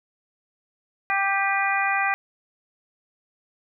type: harmonic tone with a mistuned harmonic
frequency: 393.2 Hz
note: G4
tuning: 5 cents sharp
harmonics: 2 / 3 / 4 / 5 / 6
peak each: -25 / -28 / -27 / -26 / -28 dBFS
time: 1.1-2.14 s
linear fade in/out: 0 ms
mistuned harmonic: 6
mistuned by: +49 cents
effects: none